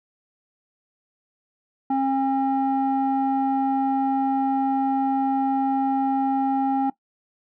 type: tone with low-pass filter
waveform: square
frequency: 269.4 Hz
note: C#4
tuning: 49 cents flat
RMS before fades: -22 dBFS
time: 1.9-6.9 s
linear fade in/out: 5 ms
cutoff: 840 Hz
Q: 3.2
effects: noise-tail reverb RT60 0.1 s tail -19 dB re dry